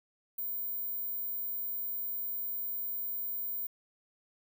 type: tone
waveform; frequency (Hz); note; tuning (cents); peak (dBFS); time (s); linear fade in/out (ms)
sine; 15190; A#9; +31; -33; 0.38-3.67; 5
effects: none